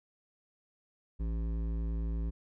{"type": "tone with hard clipping", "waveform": "triangle", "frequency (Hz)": 55.7, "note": "A1", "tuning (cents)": 22, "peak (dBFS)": -33, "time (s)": [1.19, 2.31], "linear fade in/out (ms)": 20, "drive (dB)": 16, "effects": []}